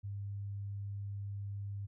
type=tone; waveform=sine; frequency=100.4 Hz; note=G2; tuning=42 cents sharp; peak=-38 dBFS; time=0.03-1.87 s; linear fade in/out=20 ms; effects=none